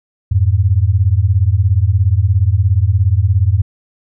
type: beating tone pair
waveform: sine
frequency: 87.31 / 104.31 Hz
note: F2 / G#2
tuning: 0 / +8 cents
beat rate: 17 Hz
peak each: -12 dBFS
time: 0.31-3.62 s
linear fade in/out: 10 ms
effects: none